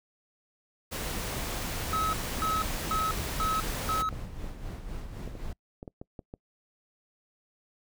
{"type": "noise", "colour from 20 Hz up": "pink", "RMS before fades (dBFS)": -35, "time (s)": [0.91, 4.03], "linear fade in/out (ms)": 20}
{"type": "noise with tremolo", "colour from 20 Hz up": "brown", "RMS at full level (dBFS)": -36, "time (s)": [1.05, 5.53], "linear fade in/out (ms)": 5, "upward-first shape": "sine", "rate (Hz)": 3.9, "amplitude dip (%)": 50}
{"type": "tone bursts", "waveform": "triangle", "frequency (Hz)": 1286, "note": "E6", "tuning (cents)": -43, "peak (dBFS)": -25, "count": 5, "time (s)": [1.93, 4.09], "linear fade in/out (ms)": 0, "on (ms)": 200, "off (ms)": 290}
{"type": "clicks", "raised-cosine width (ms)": 2, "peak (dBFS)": -27, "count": 10, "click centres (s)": [4.023, 4.127, 4.443, 5.276, 5.353, 5.829, 5.878, 6.015, 6.192, 6.339]}
{"effects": ["noise-tail reverb RT60 0.1 s tail -25 dB re dry"]}